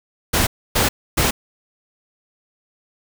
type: noise bursts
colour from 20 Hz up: pink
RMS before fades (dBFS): -17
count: 3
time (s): 0.33-1.31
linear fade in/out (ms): 10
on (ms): 140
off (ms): 280
effects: none